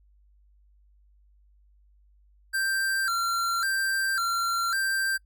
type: tone with vibrato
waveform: square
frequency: 1468 Hz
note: F#6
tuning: 14 cents flat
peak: -25 dBFS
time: 2.53-5.18 s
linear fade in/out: 20 ms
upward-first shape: square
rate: 0.91 Hz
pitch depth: 120 cents each way
effects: noise-tail reverb RT60 0.1 s tail -25 dB re dry + added 50 Hz sine -57 dBFS peak until 5.25 s